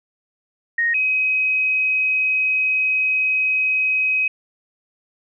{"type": "tone pair in turn", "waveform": "sine", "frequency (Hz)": [1864.7, 2531], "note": ["A#6", "D#7"], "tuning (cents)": [0, 29], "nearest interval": "perfect fourth", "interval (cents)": 529, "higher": "second", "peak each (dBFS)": -16, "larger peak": "neither", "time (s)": [[0.78, 0.94], [0.94, 4.28]], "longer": "second", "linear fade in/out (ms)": 5, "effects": []}